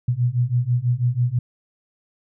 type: beating tone pair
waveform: sine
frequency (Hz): 119.4 / 125.5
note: A#2 / B2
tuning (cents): +42 / +28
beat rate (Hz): 6.1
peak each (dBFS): -21 / -20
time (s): 0.08-1.39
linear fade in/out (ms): 5
effects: none